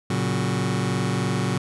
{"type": "chord", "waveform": "sawtooth", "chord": "F# major", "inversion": "first", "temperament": "just", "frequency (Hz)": [115.62, 138.75, 185], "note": ["A#2", "C#3", "F#3"], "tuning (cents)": [-14, 2, 0], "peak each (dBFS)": -22, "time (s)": [0.1, 1.58], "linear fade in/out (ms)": 5, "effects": ["resampled to 24000 Hz"]}